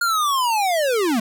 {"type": "linear sweep", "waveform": "square", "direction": "down", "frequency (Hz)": [1431, 207.4], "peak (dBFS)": -18, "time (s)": [0.01, 1.2], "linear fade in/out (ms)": 5, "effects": []}